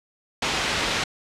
white low-pass noise, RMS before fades -25 dBFS, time 0.42-1.04 s, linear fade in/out 5 ms, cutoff 3800 Hz, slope 12 dB/octave, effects low-pass 9000 Hz 12 dB/octave

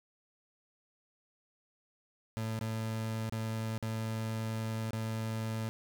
30% pulse tone with dropouts, 111.2 Hz, A2, 19 cents sharp, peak -31 dBFS, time 2.37-5.69 s, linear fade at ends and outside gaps 0 ms, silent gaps 2.591-2.611 / 3.296-3.324 / 3.78-3.826 / 4.907-4.932 s, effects none

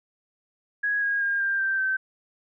sine tone with pitch steps, 1661.2 / 1637.4 / 1613.9 / 1590.8 / 1568 / 1545.5 Hz, G#6 / G#6 / G6 / G6 / G6 / G6, 0 / -25 / +50 / +25 / 0 / -25 cents, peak -22 dBFS, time 0.83-1.97 s, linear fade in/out 10 ms, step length 190 ms, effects none

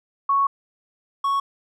sine / triangle tone pair in turn, 1108.7 / 1108.7 Hz, C#6 / C#6, 0 / 0 cents, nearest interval unison, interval 0 cents, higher neither, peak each -16 / -17 dBFS, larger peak first, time 0.29-0.47 / 1.24-1.4 s, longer first, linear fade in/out 5 ms, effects none

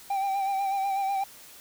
triangle tone with vibrato, 784 Hz, G5, in tune, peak -23 dBFS, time 0.1-1.24 s, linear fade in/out 5 ms, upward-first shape sine, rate 8.1 Hz, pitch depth 37 cents each way, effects white hiss -49 dBFS RMS until 1.6 s

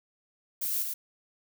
violet noise with echo, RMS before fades -31 dBFS, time 0.61-0.83 s, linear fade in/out 10 ms, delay 110 ms, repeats 1, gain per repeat -3 dB, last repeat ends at 0.94 s, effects none

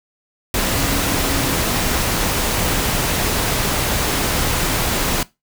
sine tone in noise, 277.2 Hz, C#4, in tune, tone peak -25 dBFS, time 0.76-1.54 s, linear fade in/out 2 ms, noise pink, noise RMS -19 dBFS, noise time 0.54-5.23 s, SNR -9 dB, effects noise-tail reverb RT60 0.2 s tail -19 dB re dry

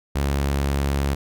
sawtooth tone, 69.8 Hz, C#2, 13 cents sharp, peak -16 dBFS, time 0.15-1.15 s, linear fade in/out 10 ms, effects none

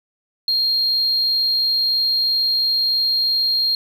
sine tone, 4221 Hz, C8, 14 cents sharp, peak -14 dBFS, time 0.48-3.75 s, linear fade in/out 2 ms, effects tanh soft clip ceiling -13 dBFS + 9-bit

